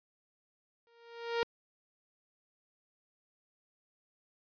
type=tone with exponential growth; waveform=sawtooth; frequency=466.9 Hz; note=A#4; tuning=3 cents sharp; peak=-23 dBFS; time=0.87-1.43 s; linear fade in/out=0 ms; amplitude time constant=120 ms; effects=resampled to 11025 Hz